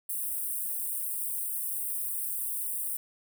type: high-pass noise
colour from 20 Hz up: white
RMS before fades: -33 dBFS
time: 0.09-2.97 s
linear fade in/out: 5 ms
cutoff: 8400 Hz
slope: 96 dB/octave
effects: none